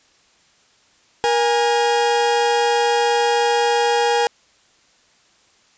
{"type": "tone pair together", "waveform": "40% pulse", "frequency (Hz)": [473, 822], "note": ["A#4", "G#5"], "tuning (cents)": [25, -18], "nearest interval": "minor seventh", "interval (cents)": 957, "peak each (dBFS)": -17, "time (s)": [1.24, 4.27], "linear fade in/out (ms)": 0, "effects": ["white hiss -56 dBFS RMS until 5.77 s", "resampled to 16000 Hz"]}